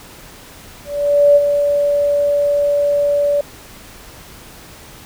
sine tone with ADSR envelope, 577 Hz, D5, 31 cents flat, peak -5 dBFS, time 0.85-3.41 s, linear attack 510 ms, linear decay 35 ms, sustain -7 dB, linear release 4 ms, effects pink hiss -39 dBFS RMS until 5.05 s

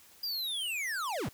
square linear sweep, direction down, 4885 to 65.41 Hz, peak -33 dBFS, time 0.23-1.29 s, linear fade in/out 5 ms, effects white hiss -58 dBFS RMS until 1.33 s

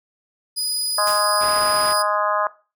25% pulse tone, 4961 Hz, D#8, 6 cents flat, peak -17 dBFS, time 0.56-2.03 s, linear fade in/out 20 ms
harmonic tone, 207.7 Hz, G#3, in tune, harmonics 3 / 4 / 5 / 6 / 7 / 8, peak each -23 / -28 / -23 / -23 / -33 / -29 dBFS, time 0.98-2.47 s, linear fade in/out 2 ms
white noise with exponential decay, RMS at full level -28 dBFS, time 1.07-1.45 s, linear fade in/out 1 ms, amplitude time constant 81 ms
white low-pass noise, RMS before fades -33 dBFS, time 1.4-1.94 s, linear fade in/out 20 ms, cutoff 2100 Hz, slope 12 dB/octave
effects noise-tail reverb RT60 0.3 s tail -17 dB re dry

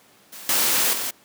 white noise with level steps, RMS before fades -39 / -20 / -27 dBFS, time 0.32-1.11 s, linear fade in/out 10 ms, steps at 0.49 / 0.93 s, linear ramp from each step 2 ms, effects pink hiss -54 dBFS RMS until 1.24 s + high-pass 200 Hz 12 dB/octave

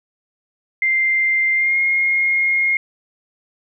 sine tone with pitch glide, 2093 to 2142 Hz, C7 to C7, 0 to +40 cents, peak -14 dBFS, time 0.82-2.77 s, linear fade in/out 2 ms, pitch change +40 cents, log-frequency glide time 1.54-1.78 s, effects none

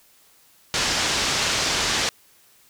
white low-pass noise, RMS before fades -23 dBFS, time 0.74-2.09 s, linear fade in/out 0 ms, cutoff 6400 Hz, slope 24 dB/octave, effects white hiss -56 dBFS RMS until 2.69 s

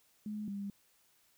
sine tone pair in turn, 211.1 / 200.3 Hz, G#3 / G3, +29 / +38 cents, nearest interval minor second, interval 91 cents, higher first, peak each -37 / -37 dBFS, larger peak neither, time 0.26-0.48 / 0.48-0.7 s, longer neither, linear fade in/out 2 ms, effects white hiss -70 dBFS RMS until 1.37 s

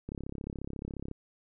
click train, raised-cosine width 3 ms, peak -25 dBFS, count 36, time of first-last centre 0.09-1.113 s, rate 34.2 Hz, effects none

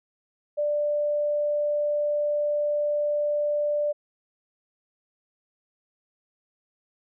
sine tone, 590 Hz, D5, 8 cents sharp, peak -22 dBFS, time 0.57-3.93 s, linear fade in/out 20 ms, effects none

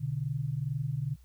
sine tone pair together, 124.54 / 146.83 Hz, B2 / D3, +15 / 0 cents, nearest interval minor third, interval 285 cents, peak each -33 / -32 dBFS, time 0-1.16 s, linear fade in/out 20 ms, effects added 61 Hz sine -53 dBFS peak until 1.24 s + white hiss -69 dBFS RMS until 1.24 s

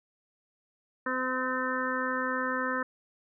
harmonic tone, 256.7 Hz, C4, 33 cents flat, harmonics 1 / 2 / 4 / 5 / 6 / 7, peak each -35 / -35 / -35 / -35 / -35 / -35 dBFS, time 1.06-2.83 s, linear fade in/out 5 ms, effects none

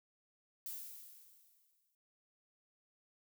violet noise with exponential decay, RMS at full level -43 dBFS, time 0.66-1.95 s, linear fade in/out 1 ms, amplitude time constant 280 ms, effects none

